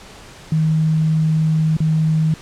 sine tone with dropouts, 157.7 Hz, D#3, 24 cents sharp, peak -13 dBFS, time 0.52-2.34 s, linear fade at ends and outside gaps 2 ms, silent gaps 1.768-1.803 s, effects pink hiss -40 dBFS RMS until 2.41 s + low-pass 8000 Hz 12 dB/octave

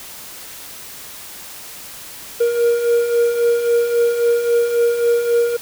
triangle beating tone pair, 469.1 / 472.8 Hz, A#4 / A#4, +11 / +24 cents, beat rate 3.7 Hz, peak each -20 / -12 dBFS, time 2.4-5.57 s, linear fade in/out 10 ms, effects white hiss -35 dBFS RMS until 5.61 s

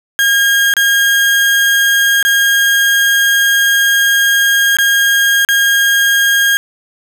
35% pulse tone with dropouts, 1623 Hz, G#6, 40 cents flat, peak -7 dBFS, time 0.19-6.57 s, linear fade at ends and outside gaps 0 ms, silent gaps 0.738-0.767 / 2.227-2.25 / 4.769-4.786 / 5.449-5.488 s, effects none

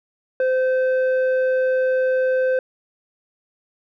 square tone with low-pass filter, 516 Hz, C5, 24 cents flat, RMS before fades -19 dBFS, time 0.4-2.59 s, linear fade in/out 2 ms, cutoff 1100 Hz, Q 10, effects none

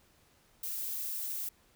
violet noise, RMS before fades -37 dBFS, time 0.63-1.49 s, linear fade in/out 5 ms, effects pink hiss -66 dBFS RMS until 1.75 s

